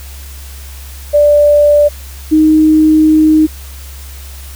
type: tone pair in turn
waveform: sine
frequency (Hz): 587.3 / 311.1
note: D5 / D#4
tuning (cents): 0 / 0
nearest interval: major seventh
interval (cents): 1100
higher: first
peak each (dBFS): -4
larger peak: neither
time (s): 1.13-1.89 / 2.31-3.47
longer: second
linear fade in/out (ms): 20
effects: added 68 Hz sine -27 dBFS peak until 4.55 s + white hiss -35 dBFS RMS until 4.55 s